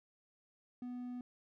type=tone; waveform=triangle; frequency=246.9 Hz; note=B3; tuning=in tune; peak=-39 dBFS; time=0.82-1.21 s; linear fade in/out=2 ms; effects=none